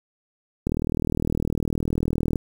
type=click train; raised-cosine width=3 ms; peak=-11 dBFS; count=68; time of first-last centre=0.67-2.358 s; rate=39.7 Hz; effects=7-bit